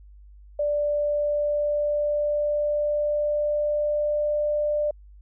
sine tone with pitch glide, 587.3 to 594.5 Hz, D5 to D5, 0 to +21 cents, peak -21 dBFS, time 0.59-4.91 s, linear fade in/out 5 ms, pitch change +21 cents, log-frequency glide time 0.73-4.35 s, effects added 50 Hz sine -45 dBFS peak until 5.21 s

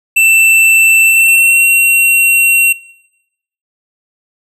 square tone with pitch glide, 2672 to 2734 Hz, E7 to F7, +23 to -37 cents, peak -6 dBFS, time 0.16-2.73 s, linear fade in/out 10 ms, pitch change +40 cents, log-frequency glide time 1.04-1.66 s, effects noise-tail reverb RT60 0.9 s tail -22 dB re dry

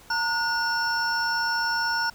triangle tone cluster, 914 / 1449 / 5420 Hz, A#5 / F#6 / E8, -34 / -37 / +47 cents, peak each -26 / -24 / -28 dBFS, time 0.1-2.1 s, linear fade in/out 5 ms, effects pink hiss -51 dBFS RMS until 2.14 s

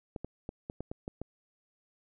clicks, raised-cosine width 2 ms, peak -24 dBFS, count 8, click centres 0.162 / 0.246 / 0.491 / 0.699 / 0.806 / 0.915 / 1.079 / 1.216 s, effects none

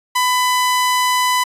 sawtooth tone, 1000 Hz, B5, 21 cents sharp, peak -10 dBFS, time 0.15-1.44 s, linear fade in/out 10 ms, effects resampled to 32000 Hz

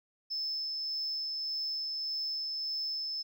sine tone with tremolo, 5250 Hz, E8, 8 cents flat, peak -30 dBFS, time 0.3-3.23 s, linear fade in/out 20 ms, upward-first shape sine, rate 1.7 Hz, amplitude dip 25%, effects tanh soft clip ceiling -30 dBFS + 12-bit

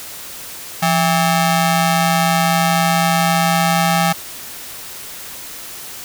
sawtooth ring-modulated tone, 487.9 Hz, B4, 21 cents flat, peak -6 dBFS, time 0.82-4.13 s, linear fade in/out 10 ms, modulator 316 Hz, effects white hiss -32 dBFS RMS until 6.04 s

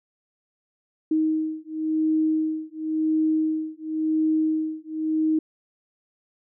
sine beating tone pair, 313.6 / 314.54 Hz, D#4 / D#4, +14 / +19 cents, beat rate 0.94 Hz, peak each -24 dBFS, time 1.11-5.39 s, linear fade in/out 5 ms, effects none

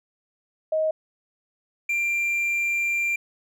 sine / triangle tone pair in turn, 629 / 2375 Hz, D#5 / D7, +19 / +19 cents, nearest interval octave + major seventh, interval 2300 cents, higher second, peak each -20 dBFS, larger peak neither, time 0.72-0.91 / 1.89-3.16 s, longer second, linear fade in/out 5 ms, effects none

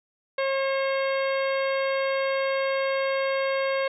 harmonic tone with a mistuned harmonic, 540 Hz, C#5, 45 cents flat, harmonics 1 / 2 / 3 / 4 / 5 / 6 / 7 / 8, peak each -24 / -32 / -34 / -33 / -38 / -43 / -44 / -43 dBFS, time 0.38-3.88 s, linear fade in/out 5 ms, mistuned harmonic 8, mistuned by +18 cents, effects none

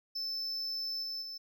triangle tone with level steps, 5274 Hz, E8, in tune, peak -33 / -35 / -39 dBFS, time 0.15-1.38 s, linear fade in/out 10 ms, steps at 1.02 / 1.21 s, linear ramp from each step 20 ms, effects none

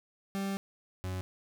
40% pulse tone pair in turn, 196 / 92.79 Hz, G3 / F#2, 0 / +5 cents, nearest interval octave + minor second, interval 1295 cents, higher first, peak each -31 / -33 dBFS, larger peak first, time 0.35-0.57 / 1.04-1.21 s, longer first, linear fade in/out 0 ms, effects none

